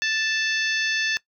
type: harmonic tone with a mistuned harmonic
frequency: 880 Hz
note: A5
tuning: in tune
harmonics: 2 / 3 / 4 / 5 / 6 / 7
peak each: -24 / -28 / -30 / -32 / -34 / -35 dBFS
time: 0.02-1.17 s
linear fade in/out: 0 ms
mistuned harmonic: 5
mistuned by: +18 cents
effects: noise-tail reverb RT60 0.1 s tail -20 dB re dry